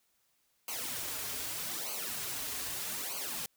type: noise with flanger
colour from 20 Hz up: white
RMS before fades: -38 dBFS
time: 0.68-3.46 s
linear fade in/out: 2 ms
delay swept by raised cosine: 0.55 to 6.05 ms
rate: 0.81 Hz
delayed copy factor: -0.8
effects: white hiss -74 dBFS RMS until 3.56 s